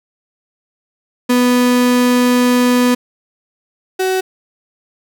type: tone pair in turn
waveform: 35% pulse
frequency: 247.1 / 375.5 Hz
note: B3 / F#4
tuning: +1 / +26 cents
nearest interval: perfect fifth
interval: 725 cents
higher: second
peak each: -8 / -12 dBFS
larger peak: first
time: 1.29-2.95 / 3.99-4.21 s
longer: first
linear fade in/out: 10 ms
effects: none